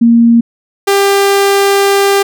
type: tone pair in turn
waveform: sine / sawtooth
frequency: 233.1 / 397.3 Hz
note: A#3 / G4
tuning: 0 / +23 cents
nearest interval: major sixth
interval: 923 cents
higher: second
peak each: -3 dBFS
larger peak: neither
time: 0.01-0.41 / 0.87-2.23 s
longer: second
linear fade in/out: 10 ms
effects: none